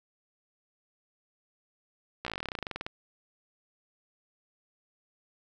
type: slowing click train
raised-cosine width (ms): 0.3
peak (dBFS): -18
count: 21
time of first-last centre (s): 2.25-2.865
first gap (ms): 15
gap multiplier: 1.07
effects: none